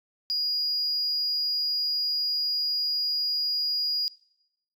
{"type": "tone", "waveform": "sine", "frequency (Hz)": 4876, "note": "D#8", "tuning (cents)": -36, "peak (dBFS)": -23, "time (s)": [0.3, 4.08], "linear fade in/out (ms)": 0, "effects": ["noise-tail reverb RT60 0.8 s tail -21 dB re dry", "tanh soft clip ceiling -22 dBFS"]}